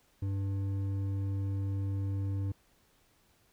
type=tone with hard clipping; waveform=sine; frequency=98 Hz; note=G2; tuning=in tune; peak=-32 dBFS; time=0.22-2.52 s; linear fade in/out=5 ms; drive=7 dB; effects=pink hiss -68 dBFS RMS until 3.52 s

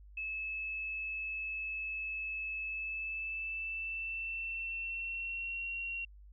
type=tone with pitch glide; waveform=sine; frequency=2600 to 2743 Hz; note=E7 to F7; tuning=-24 to -32 cents; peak=-36 dBFS; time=0.17-6.05 s; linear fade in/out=5 ms; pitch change=+92 cents; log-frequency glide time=2.61-5.7 s; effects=added 50 Hz sine -52 dBFS peak until 6.32 s

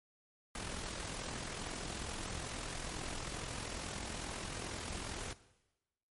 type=noise with amplitude modulation; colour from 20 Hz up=pink; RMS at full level=-40 dBFS; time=0.55-5.33 s; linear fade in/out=2 ms; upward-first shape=sine; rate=42.3 Hz; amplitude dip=50%; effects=noise-tail reverb RT60 1.0 s tail -17 dB re dry + MP3 48 kbps

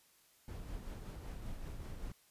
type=noise with tremolo; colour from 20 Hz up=brown; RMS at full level=-43 dBFS; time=0.48-2.12 s; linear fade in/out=2 ms; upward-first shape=sine; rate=5.2 Hz; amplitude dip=40%; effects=white hiss -68 dBFS RMS until 2.3 s + resampled to 32000 Hz

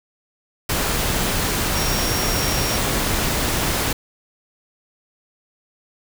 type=tone in noise; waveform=sine; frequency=5588 Hz; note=F8; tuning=in tune; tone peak=-27 dBFS; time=1.75-2.77 s; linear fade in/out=5 ms; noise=pink; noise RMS=-21 dBFS; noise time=0.69-3.93 s; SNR=-9 dB; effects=none

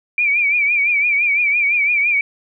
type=tone with vibrato; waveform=sine; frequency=2343 Hz; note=D7; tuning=5 cents flat; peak=-13 dBFS; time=0.18-2.21 s; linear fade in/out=2 ms; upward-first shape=triangle; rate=5.9 Hz; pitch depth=98 cents each way; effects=none

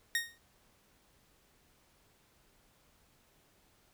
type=tone with exponential decay; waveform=sawtooth; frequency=1859 Hz; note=A#6; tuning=5 cents flat; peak=-23 dBFS; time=0.15-0.38 s; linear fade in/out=1 ms; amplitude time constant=48 ms; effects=pink hiss -68 dBFS RMS until 3.93 s

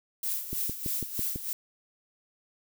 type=noise with tremolo; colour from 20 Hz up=violet; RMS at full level=-30 dBFS; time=0.23-1.53 s; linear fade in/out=2 ms; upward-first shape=sine; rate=3.2 Hz; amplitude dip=70%
type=click train; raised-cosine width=3 ms; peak=-22 dBFS; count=6; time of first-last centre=0.53-1.359 s; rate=6.03 Hz
effects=none

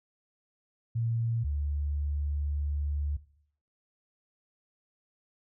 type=tone pair in turn; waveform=sine; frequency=115.4 / 72.7 Hz; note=A#2 / D2; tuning=-17 / -17 cents; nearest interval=minor sixth; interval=800 cents; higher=first; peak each=-27 / -28 dBFS; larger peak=first; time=0.95-1.44 / 1.44-3.17 s; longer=second; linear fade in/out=10 ms; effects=noise-tail reverb RT60 0.6 s tail -17 dB re dry

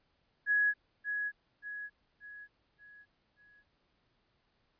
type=tone with echo; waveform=sine; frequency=1675 Hz; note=G#6; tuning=14 cents sharp; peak=-25 dBFS; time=0.46-0.74 s; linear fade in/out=50 ms; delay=580 ms; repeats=5; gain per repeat=-7 dB; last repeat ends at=3.64 s; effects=pink hiss -75 dBFS RMS until 4.79 s + resampled to 11025 Hz

